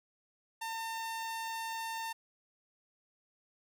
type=tone; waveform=sawtooth; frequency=904 Hz; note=A5; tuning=47 cents sharp; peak=-33 dBFS; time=0.61-2.13 s; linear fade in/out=10 ms; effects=none